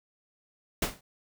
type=noise with exponential decay; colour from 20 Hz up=pink; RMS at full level=-24 dBFS; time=0.82-1.01 s; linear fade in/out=5 ms; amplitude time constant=41 ms; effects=none